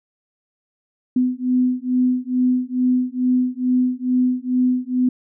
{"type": "beating tone pair", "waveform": "sine", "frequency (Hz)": [250.8, 253.1], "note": ["B3", "B3"], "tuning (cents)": [27, 43], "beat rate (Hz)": 2.3, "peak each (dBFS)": -19, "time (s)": [1.16, 5.09], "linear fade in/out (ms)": 5, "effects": []}